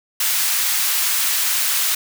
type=high-pass noise; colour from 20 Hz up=white; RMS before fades=-19 dBFS; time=0.2-1.95 s; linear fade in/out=5 ms; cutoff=1200 Hz; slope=12 dB/octave; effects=none